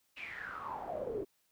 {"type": "noise with band-pass filter sweep", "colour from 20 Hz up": "brown", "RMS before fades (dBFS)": -41, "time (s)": [0.16, 1.25], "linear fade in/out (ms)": 20, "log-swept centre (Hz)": [2700, 360], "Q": 9.6, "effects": ["white hiss -75 dBFS RMS until 1.51 s"]}